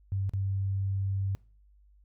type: tone with dropouts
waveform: sine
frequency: 97.4 Hz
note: G2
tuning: 11 cents flat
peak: -27 dBFS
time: 0.12-1.35 s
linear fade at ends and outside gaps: 0 ms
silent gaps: 0.294-0.336 s
effects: noise-tail reverb RT60 0.4 s tail -23 dB re dry + added 50 Hz sine -57 dBFS peak until 2.04 s